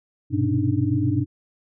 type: tone cluster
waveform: sine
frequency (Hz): 99.6 / 122.2 / 130 / 282.4 / 302.9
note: G2 / B2 / C3 / C#4 / D#4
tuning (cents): +28 / -18 / -11 / +32 / -46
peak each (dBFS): -24 / -24 / -30 / -26 / -24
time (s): 0.3-1.26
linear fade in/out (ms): 50
effects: none